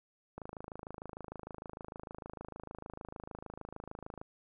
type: click train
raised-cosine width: 1 ms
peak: -29 dBFS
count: 103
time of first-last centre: 0.38-4.215 s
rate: 26.6 Hz
effects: none